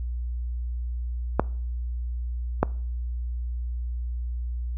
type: clicks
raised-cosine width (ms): 1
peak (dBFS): -4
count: 2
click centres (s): 1.396 / 2.63
effects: noise-tail reverb RT60 0.5 s tail -23 dB re dry + added 60 Hz sine -27 dBFS peak until 4.77 s